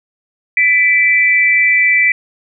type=tone pair together; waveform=sine; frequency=1986 / 2330 Hz; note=B6 / D7; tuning=+9 / -14 cents; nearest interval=minor third; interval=277 cents; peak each=-11 dBFS; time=0.57-2.12 s; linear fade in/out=2 ms; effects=none